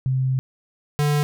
sine / square tone pair in turn, 130.81 / 147.11 Hz, C3 / D3, 0 / +3 cents, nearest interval major second, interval 203 cents, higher second, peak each -18 dBFS, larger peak neither, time 0.06-0.39 / 0.99-1.23 s, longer first, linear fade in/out 0 ms, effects none

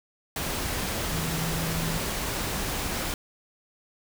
sine tone in noise, 162.8 Hz, E3, 21 cents flat, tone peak -30 dBFS, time 1.11-1.98 s, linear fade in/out 2 ms, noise pink, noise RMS -30 dBFS, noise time 0.36-3.14 s, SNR -3 dB, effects none

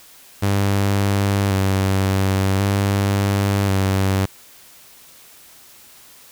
sawtooth tone with vibrato, 98 Hz, G2, in tune, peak -12 dBFS, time 0.42-4.26 s, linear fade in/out 10 ms, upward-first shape square, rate 0.46 Hz, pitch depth 29 cents each way, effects white hiss -46 dBFS RMS until 6.31 s

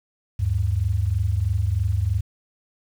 sine tone pair together, 77.78 / 100.91 Hz, D#2 / G#2, 0 / -49 cents, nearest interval perfect fourth, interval 451 cents, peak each -23 / -21 dBFS, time 0.39-2.21 s, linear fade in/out 10 ms, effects 8-bit

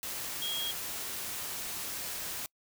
sine tone in noise, 3273 Hz, G#7, 26 cents flat, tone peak -33 dBFS, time 0.42-0.71 s, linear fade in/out 0 ms, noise white, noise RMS -38 dBFS, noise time 0.03-2.46 s, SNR +2 dB, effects noise-tail reverb RT60 0.1 s tail -26 dB re dry

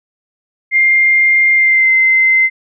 sine tone with pitch glide, 2109 to 2070 Hz, C7 to C7, +13 to -19 cents, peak -7 dBFS, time 0.71-2.5 s, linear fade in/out 50 ms, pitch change -32 cents, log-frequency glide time 1.54-1.91 s, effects none

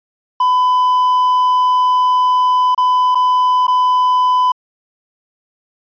triangle tone with dropouts, 1003 Hz, B5, 26 cents sharp, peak -8 dBFS, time 0.4-4.52 s, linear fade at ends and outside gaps 5 ms, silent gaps 2.748-2.777 / 3.148-3.153 / 3.669-3.679 s, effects resampled to 11025 Hz

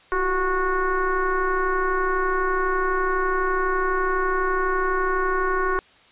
sine tone with frequency modulation, 740 Hz, F#5, in tune, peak -19 dBFS, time 0.12-5.79 s, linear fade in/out 0 ms, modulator 362 Hz, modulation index 2.2, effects white hiss -53 dBFS RMS until 6.11 s + resampled to 8000 Hz

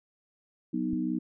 sine chord, B major, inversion second, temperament equal, 185 / 246.9 / 311.1 Hz, F#3 / B3 / D#4, 0 / 0 / 0 cents, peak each -34 / -31 / -31 dBFS, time 0.73-1.19 s, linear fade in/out 10 ms
click, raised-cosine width 5 ms, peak -27 dBFS, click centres 0.933 s
effects none

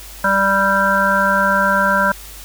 harmonic tone, 196 Hz, G3, in tune, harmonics 1 / 3 / 5 / 7 / 8, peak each -22 / -20 / -18 / -18 / -17 dBFS, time 0.24-2.12 s, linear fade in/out 5 ms, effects added 50 Hz sine -37 dBFS peak until 2.44 s + white hiss -37 dBFS RMS until 2.44 s

